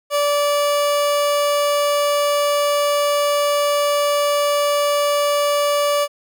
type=tone; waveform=30% pulse; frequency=580 Hz; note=D5; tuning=22 cents flat; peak=-13 dBFS; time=0.1-6.08 s; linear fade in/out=50 ms; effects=none